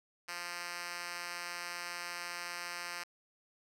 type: tone with band-pass filter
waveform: 5% pulse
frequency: 174.61 Hz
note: F3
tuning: in tune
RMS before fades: -42 dBFS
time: 0.28-3.04 s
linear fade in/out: 10 ms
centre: 4100 Hz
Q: 0.58
effects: none